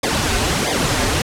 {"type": "noise with flanger", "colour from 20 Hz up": "pink", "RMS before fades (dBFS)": -18, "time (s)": [0.03, 1.22], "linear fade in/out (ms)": 5, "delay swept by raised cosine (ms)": [0.7, 6.3], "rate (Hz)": 1.5, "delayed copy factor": -0.85, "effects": ["low-pass 9000 Hz 12 dB/octave"]}